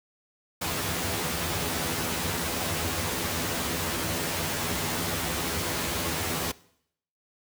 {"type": "noise with comb filter", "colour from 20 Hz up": "pink", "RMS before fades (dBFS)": -29, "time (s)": [0.61, 6.52], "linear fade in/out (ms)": 10, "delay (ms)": 12, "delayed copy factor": 0.85, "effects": ["noise-tail reverb RT60 0.7 s tail -21 dB re dry", "high-pass 80 Hz 12 dB/octave"]}